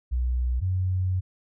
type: tone pair in turn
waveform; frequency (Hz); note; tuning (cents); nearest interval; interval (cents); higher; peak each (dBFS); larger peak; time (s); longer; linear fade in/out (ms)
sine; 61.74 / 92.51; B1 / F#2; 0 / 0; perfect fifth; 700; second; -22; neither; 0.11-0.61 / 0.61-1.21; second; 20
effects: none